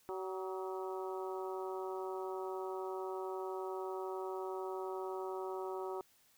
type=harmonic tone with a mistuned harmonic; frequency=188.8 Hz; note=F#3; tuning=35 cents sharp; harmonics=2 / 3 / 4 / 5 / 6 / 7; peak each=-40 / -49 / -47 / -47 / -52 / -52 dBFS; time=0.09-6.01 s; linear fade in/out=0 ms; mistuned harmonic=7; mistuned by=-59 cents; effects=white hiss -69 dBFS RMS until 6.37 s